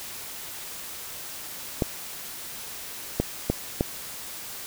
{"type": "clicks", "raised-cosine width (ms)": 2, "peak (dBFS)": -8, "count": 4, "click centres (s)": [1.822, 3.2, 3.5, 3.809], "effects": ["white hiss -38 dBFS RMS until 4.66 s"]}